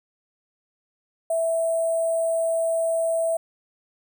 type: tone with sample-and-hold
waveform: sine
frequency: 659.3 Hz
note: E5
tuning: in tune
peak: -20 dBFS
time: 1.3-3.37 s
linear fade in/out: 5 ms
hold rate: 8820 Hz
effects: none